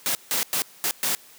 white noise bursts at uneven times, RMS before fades -24 dBFS, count 5, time 0.06-0.15 / 0.31-0.43 / 0.53-0.62 / 0.84-0.91 / 1.03-1.15 s, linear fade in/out 0 ms, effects white hiss -50 dBFS RMS until 1.38 s + high-pass 150 Hz 12 dB/octave

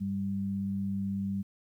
sine tone pair together, 98 / 196.34 Hz, G2 / G3, 0 / +3 cents, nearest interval octave, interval 1203 cents, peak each -38 / -30 dBFS, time 0-1.43 s, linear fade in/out 20 ms, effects 11-bit

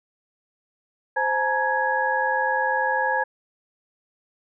sine tone cluster, 521 / 853 / 933 / 1664 Hz, C5 / G#5 / A#5 / G#6, -7 / +46 / +1 / +3 cents, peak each -27 / -25 / -27 / -24 dBFS, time 1.16-3.24 s, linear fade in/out 10 ms, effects none

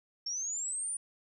sine linear sweep, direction up, 5400 to 9480 Hz, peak -33 dBFS, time 0.26-0.97 s, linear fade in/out 5 ms, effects none

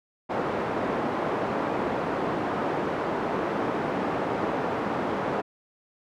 pink band-pass noise, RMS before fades -28 dBFS, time 0.29-5.42 s, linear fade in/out 20 ms, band 250 to 1100 Hz, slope 12 dB/octave, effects none

